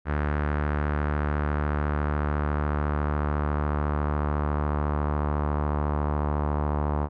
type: tone with low-pass filter sweep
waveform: sawtooth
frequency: 74 Hz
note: D2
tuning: 14 cents sharp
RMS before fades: -26 dBFS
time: 0.05-7.09 s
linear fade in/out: 50 ms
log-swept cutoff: 1600 to 1000 Hz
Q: 2.4
effects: none